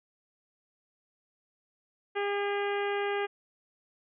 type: harmonic tone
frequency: 404.8 Hz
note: G#4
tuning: 44 cents flat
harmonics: 1 / 2 / 3 / 4 / 5 / 6 / 7 / 8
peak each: -30 / -35 / -40 / -38 / -40 / -43 / -45 / -50 dBFS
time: 2.15-3.27 s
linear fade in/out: 20 ms
effects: none